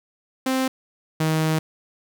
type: tone pair in turn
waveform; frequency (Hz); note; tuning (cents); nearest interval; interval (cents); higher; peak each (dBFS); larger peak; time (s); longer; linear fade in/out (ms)
sawtooth; 261.6 / 157.95; C4 / D#3; 0 / +26; major sixth; 874; first; -16 / -15; second; 0.46-0.68 / 1.2-1.59; second; 5
effects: none